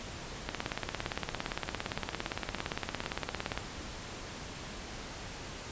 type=two click trains; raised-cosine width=0.3 ms; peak=-23 / -16 dBFS; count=4 / 55; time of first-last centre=1.68-3.037 / 0.49-3.576 s; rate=2.21 / 17.5 Hz; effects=pink hiss -43 dBFS RMS until 5.71 s + resampled to 16000 Hz